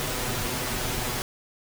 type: noise with comb filter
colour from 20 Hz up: pink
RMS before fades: -29 dBFS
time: 0-1.22 s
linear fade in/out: 0 ms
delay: 8 ms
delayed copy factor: +0.65
effects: none